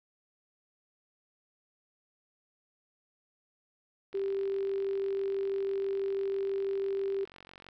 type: click train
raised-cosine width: 0.3 ms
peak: -34 dBFS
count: 165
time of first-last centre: 4.13-7.687 s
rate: 46.1 Hz
type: tone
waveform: sine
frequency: 392 Hz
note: G4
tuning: in tune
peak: -29 dBFS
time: 4.14-7.25 s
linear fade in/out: 10 ms
effects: none